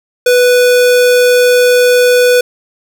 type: tone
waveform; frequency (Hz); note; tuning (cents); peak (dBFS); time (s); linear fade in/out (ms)
square; 493.9; B4; 0; -6; 0.26-2.41; 5
effects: none